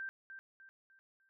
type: tone with echo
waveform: sine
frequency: 1568 Hz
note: G6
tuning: in tune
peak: -39 dBFS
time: 0-0.09 s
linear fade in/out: 0 ms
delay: 300 ms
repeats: 4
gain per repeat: -8 dB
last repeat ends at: 1.29 s
effects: none